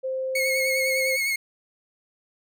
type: tone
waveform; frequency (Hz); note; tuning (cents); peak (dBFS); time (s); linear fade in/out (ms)
sine; 523.3; C5; 0; -25; 0.03-1.17; 20
type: tone with vibrato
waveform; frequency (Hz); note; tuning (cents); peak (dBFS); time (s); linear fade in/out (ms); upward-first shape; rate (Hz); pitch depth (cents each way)
40% pulse; 2184; C#7; -26; -22; 0.35-1.36; 5; sine; 9.9; 38
effects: none